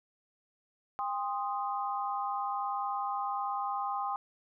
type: chord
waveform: sine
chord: C minor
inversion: second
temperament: equal with one note detuned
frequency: 802.8 / 1046.5 / 1244.5 Hz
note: G5 / C6 / Eb6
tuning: +41 / 0 / 0 cents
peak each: -34 / -36 / -37 dBFS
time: 0.99-4.16 s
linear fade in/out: 0 ms
effects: none